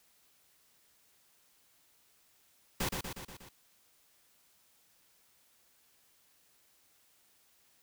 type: noise with echo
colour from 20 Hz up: pink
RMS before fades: -33 dBFS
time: 2.8-2.89 s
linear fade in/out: 5 ms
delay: 120 ms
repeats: 5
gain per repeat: -4 dB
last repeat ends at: 3.49 s
effects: white hiss -68 dBFS RMS until 7.82 s